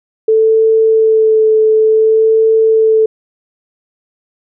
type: tone with vibrato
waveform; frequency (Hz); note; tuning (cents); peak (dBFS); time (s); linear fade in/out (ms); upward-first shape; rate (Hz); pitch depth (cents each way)
sine; 440; A4; 0; -6; 0.28-3.06; 5; sine; 0.56; 15
effects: none